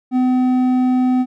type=tone with hard clipping; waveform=sine; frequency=253.6 Hz; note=B3; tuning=46 cents sharp; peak=-14 dBFS; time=0.11-1.26 s; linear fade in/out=50 ms; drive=6 dB; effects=none